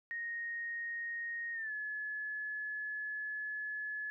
sine tone with pitch glide, 1864.7 to 1709.9 Hz, A#6 to A6, 0 to -50 cents, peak -37 dBFS, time 0.11-4.1 s, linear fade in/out 0 ms, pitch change -150 cents, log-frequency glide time 1.53-1.72 s, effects none

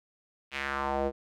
square tone with band-pass filter sweep, 69 Hz, C#2, 7 cents flat, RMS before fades -31 dBFS, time 0.51-1.12 s, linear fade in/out 50 ms, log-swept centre 2700 to 460 Hz, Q 2.4, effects none

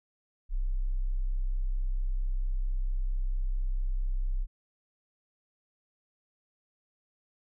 sine tone, 32.22 Hz, C1, 26 cents flat, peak -26 dBFS, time 0.49-4.47 s, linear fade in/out 50 ms, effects none

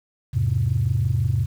sine chord, E augmented, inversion none, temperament just, 82.41 / 103.01 / 128.76 Hz, E2 / G#2 / B#2, 0 / -14 / -27 cents, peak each -25 / -21 / -21 dBFS, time 0.33-1.46 s, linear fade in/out 20 ms, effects tanh soft clip ceiling -11 dBFS + 8-bit

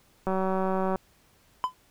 click train, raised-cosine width 1 ms, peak -15 dBFS, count 131, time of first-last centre 0.27-0.958 s, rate 189 Hz
triangle tone with exponential decay, 1013 Hz, B5, 44 cents sharp, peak -17 dBFS, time 1.64-1.74 s, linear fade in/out 0 ms, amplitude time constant 20 ms
effects pink hiss -62 dBFS RMS until 1.9 s

